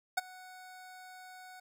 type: tone with ADSR envelope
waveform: 25% pulse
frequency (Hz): 740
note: F#5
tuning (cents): 0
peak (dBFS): -22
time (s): 0.17-1.6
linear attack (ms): 9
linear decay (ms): 22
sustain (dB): -23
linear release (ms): 6
effects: none